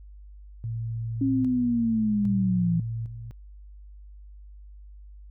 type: tone with tremolo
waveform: sine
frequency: 114.3 Hz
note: A#2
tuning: 34 cents flat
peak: -28 dBFS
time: 0.64-3.31 s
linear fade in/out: 0 ms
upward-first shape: square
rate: 0.62 Hz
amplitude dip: 60%
type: linear sweep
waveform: sine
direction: down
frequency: 273.6 to 164.3 Hz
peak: -21 dBFS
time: 1.21-2.8 s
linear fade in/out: 5 ms
effects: added 50 Hz sine -43 dBFS peak until 5.3 s